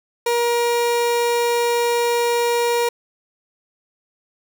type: tone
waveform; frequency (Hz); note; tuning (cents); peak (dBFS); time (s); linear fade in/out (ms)
30% pulse; 474.6; A#4; +31; -14; 0.26-2.89; 5
effects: none